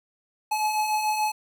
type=beating tone pair; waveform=square; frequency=849 / 855.9 Hz; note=G#5 / A5; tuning=+38 / -48 cents; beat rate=6.9 Hz; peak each=-33 / -24 dBFS; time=0.51-1.32 s; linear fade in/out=10 ms; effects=none